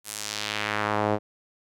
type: tone with band-pass filter sweep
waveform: sawtooth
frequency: 105.4 Hz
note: G#2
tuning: 26 cents sharp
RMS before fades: -28 dBFS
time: 0.04-1.19 s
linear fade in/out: 50 ms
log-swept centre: 11000 to 530 Hz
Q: 1.2
effects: none